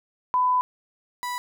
sine / 35% pulse tone pair in turn, 1001 / 984.4 Hz, B5 / B5, +23 / -6 cents, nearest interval unison, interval 29 cents, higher first, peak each -18 / -26 dBFS, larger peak first, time 0.34-0.61 / 1.23-1.38 s, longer first, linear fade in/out 0 ms, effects none

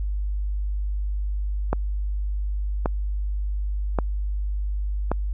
click train, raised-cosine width 1 ms, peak -8 dBFS, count 4, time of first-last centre 1.73-5.116 s, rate 0.886 Hz, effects added 50 Hz sine -23 dBFS peak until 5.33 s

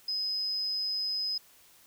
sine tone, 5050 Hz, D#8, 25 cents sharp, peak -29 dBFS, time 0.08-1.38 s, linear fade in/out 5 ms, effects white hiss -59 dBFS RMS until 1.86 s

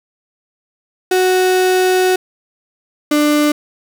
35% pulse tone pair in turn, 370 / 297 Hz, F#4 / D4, 0 / +20 cents, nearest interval major third, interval 380 cents, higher first, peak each -9 dBFS, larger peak neither, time 1.11-2.16 / 3.11-3.52 s, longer first, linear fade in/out 5 ms, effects none

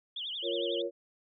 sine tone with vibrato, 3243 Hz, G#7, 42 cents flat, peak -35 dBFS, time 0.16-0.82 s, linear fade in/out 5 ms, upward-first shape triangle, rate 11 Hz, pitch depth 240 cents each way
sine chord, Bb minor, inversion second, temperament equal, 349.2 / 466.2 / 554.4 Hz, F4 / Bb4 / Db5, 0 / 0 / 0 cents, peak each -35 dBFS, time 0.42-0.91 s, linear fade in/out 50 ms
effects none

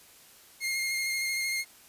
sawtooth tone with vibrato, 2133 Hz, C7, 33 cents sharp, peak -25 dBFS, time 0.6-1.65 s, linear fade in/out 50 ms, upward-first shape square, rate 13 Hz, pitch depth 17 cents each way, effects white hiss -55 dBFS RMS until 1.88 s + resampled to 32000 Hz

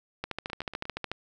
two click trains, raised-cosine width 0.3 ms, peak -24 / -16 dBFS, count 4 / 13, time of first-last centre 0.5-0.854 / 0.24-1.116 s, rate 8.47 / 13.7 Hz, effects none

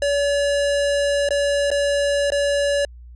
square tone with dropouts, 570 Hz, C#5, 48 cents sharp, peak -18 dBFS, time 0.02-2.85 s, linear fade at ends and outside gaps 2 ms, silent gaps 1.289-1.306 / 1.704-1.714 / 2.303-2.32 s, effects added 60 Hz sine -38 dBFS peak until 3.15 s + resampled to 22050 Hz

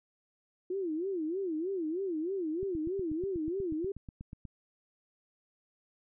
sine tone with vibrato, 348.4 Hz, F4, 4 cents flat, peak -31 dBFS, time 0.7-3.92 s, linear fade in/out 5 ms, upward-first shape sine, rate 3.2 Hz, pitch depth 220 cents each way
click train, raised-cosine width 5 ms, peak -31 dBFS, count 16, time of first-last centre 2.63-4.453 s, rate 8.23 Hz
effects none

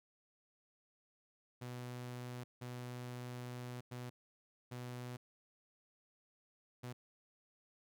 sawtooth tone bursts at uneven times, 123.47 Hz, B2, in tune, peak -40 dBFS, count 5, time 1.61-2.44 / 2.61-3.81 / 3.91-4.1 / 4.71-5.17 / 6.83-6.93 s, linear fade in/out 10 ms, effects none

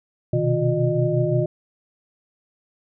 sine tone cluster, 124 / 129.8 / 157 / 356.7 / 609 Hz, B2 / C3 / D#3 / F4 / D#5, +7 / -13 / +16 / +37 / -37 cents, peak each -24 dBFS, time 0.33-1.46 s, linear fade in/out 5 ms, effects none

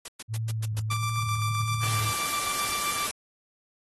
white noise bursts, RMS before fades -37 dBFS, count 7, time 0.05-0.941 s, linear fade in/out 5 ms, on 33 ms, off 110 ms
sine tone with vibrato, 110 Hz, A2, in tune, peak -27 dBFS, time 0.28-2.13 s, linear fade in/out 50 ms, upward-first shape triangle, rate 1.5 Hz, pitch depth 36 cents each way
sawtooth tone with tremolo, 1174.7 Hz, D6, in tune, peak -25 dBFS, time 0.9-3.07 s, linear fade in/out 5 ms, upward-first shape square, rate 7.7 Hz, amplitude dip 40%
white noise, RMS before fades -31 dBFS, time 1.83-3.11 s, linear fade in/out 0 ms
effects AAC 32 kbps

